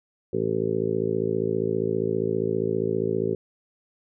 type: harmonic tone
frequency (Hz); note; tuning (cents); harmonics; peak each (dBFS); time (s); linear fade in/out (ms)
55; A1; 0; 2 / 3 / 4 / 5 / 6 / 7 / 8 / 9; -34 / -32 / -33 / -34 / -36 / -26 / -28 / -35; 0.33-3.35; 5
effects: none